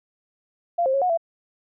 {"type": "tone with pitch steps", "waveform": "sine", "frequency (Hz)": [690, 529, 549, 727, 668], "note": ["F5", "C5", "C#5", "F#5", "E5"], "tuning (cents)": [-21, 19, -17, -31, 23], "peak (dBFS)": -18, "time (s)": [0.78, 1.175], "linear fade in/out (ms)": 10, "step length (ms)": 79, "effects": []}